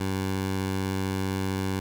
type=tone; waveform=15% pulse; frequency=95.6 Hz; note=G2; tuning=43 cents flat; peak=-20 dBFS; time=0-1.8 s; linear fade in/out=5 ms; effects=none